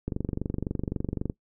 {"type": "click train", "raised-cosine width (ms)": 3, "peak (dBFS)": -16, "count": 30, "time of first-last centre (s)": [0.08, 1.298], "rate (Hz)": 23.8, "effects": ["noise-tail reverb RT60 0.1 s tail -20 dB re dry"]}